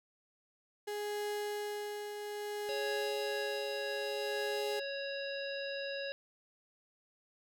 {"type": "tone with tremolo", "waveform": "35% pulse", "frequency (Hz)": 415.3, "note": "G#4", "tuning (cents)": 0, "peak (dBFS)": -33, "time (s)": [0.87, 4.8], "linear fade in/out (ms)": 10, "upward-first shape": "triangle", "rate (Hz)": 0.59, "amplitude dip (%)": 50}
{"type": "harmonic tone", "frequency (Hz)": 554.4, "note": "C#5", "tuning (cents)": 0, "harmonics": [1, 3, 5, 7, 9], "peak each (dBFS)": [-39, -44, -46, -47, -49], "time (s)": [2.69, 6.12], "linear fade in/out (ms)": 0}
{"effects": []}